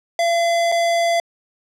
square tone with dropouts, 680 Hz, F5, 46 cents flat, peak -16 dBFS, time 0.19-1.2 s, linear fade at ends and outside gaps 2 ms, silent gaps 0.718-0.722 s, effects low-pass 8000 Hz 12 dB/octave

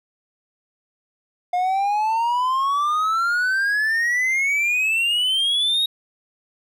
triangle exponential sweep, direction up, 709 to 3796 Hz, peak -16 dBFS, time 1.53-5.86 s, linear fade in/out 5 ms, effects none

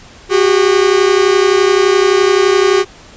45% pulse tone pair together, 370 / 401.7 Hz, F#4 / G4, 0 / +42 cents, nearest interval minor second, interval 142 cents, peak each -11 / -11 dBFS, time 0.29-2.85 s, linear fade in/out 50 ms, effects pink hiss -39 dBFS RMS until 3.16 s + resampled to 16000 Hz

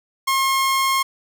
sawtooth tone, 1074 Hz, C6, 45 cents sharp, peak -13 dBFS, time 0.27-1.03 s, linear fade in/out 10 ms, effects none

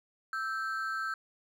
triangle ring-modulated tone, 1440 Hz, F#6, 47 cents flat, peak -27 dBFS, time 0.33-1.14 s, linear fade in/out 2 ms, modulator 123 Hz, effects none

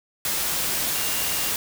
sine tone in noise, 2794 Hz, F7, in tune, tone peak -36 dBFS, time 0.95-1.51 s, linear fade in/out 2 ms, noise white, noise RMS -25 dBFS, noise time 0.25-1.56 s, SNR -14 dB, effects none

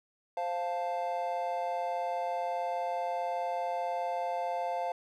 triangle chord, F major, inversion second, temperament equal, 523.3 / 698.5 / 880 Hz, C5 / F5 / A5, 0 / 0 / 0 cents, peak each -35 / -31 / -35 dBFS, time 0.37-4.92 s, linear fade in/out 2 ms, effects none

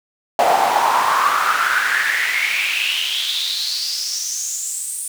brown noise with high-pass filter sweep, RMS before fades -19 dBFS, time 0.39-5.08 s, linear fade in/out 2 ms, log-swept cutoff 700 to 9300 Hz, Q 6.6, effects none

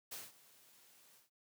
white noise with ADSR envelope, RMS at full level -45 dBFS, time 0.11-1.3 s, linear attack 14 ms, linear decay 190 ms, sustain -20 dB, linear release 130 ms, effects high-pass 100 Hz 12 dB/octave

